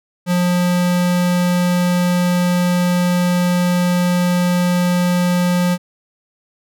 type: tone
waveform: square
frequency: 177.8 Hz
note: F3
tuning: 31 cents sharp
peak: -14 dBFS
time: 0.26-5.78 s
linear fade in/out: 50 ms
effects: none